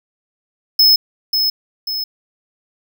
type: tone with echo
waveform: square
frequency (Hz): 5190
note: E8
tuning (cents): -28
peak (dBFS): -8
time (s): 0.79-0.96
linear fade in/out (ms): 5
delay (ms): 540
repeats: 2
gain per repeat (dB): -6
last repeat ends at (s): 2.04
effects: none